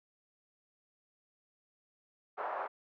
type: band-pass noise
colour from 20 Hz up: white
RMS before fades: -38 dBFS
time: 2.37-2.68 s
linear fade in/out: 20 ms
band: 520 to 1200 Hz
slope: 24 dB/octave
effects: none